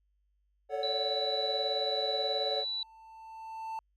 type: chord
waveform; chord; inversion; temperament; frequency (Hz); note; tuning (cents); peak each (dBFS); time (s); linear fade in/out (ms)
triangle; D major seventh; second; equal with one note detuned; 440 / 554.4 / 572.9 / 740; A4 / C#5 / D5 / F#5; 0 / 0 / -43 / 0; -35; 0.69-2.65; 50
type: tone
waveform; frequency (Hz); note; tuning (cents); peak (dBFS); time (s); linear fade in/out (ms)
sine; 3951; B7; 0; -32; 0.83-2.83; 2
type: tone with exponential growth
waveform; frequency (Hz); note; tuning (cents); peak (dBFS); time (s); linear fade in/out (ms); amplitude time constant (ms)
triangle; 890; A5; +20; -32; 1.99-3.79; 1; 390
effects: added 50 Hz sine -70 dBFS peak until 3.96 s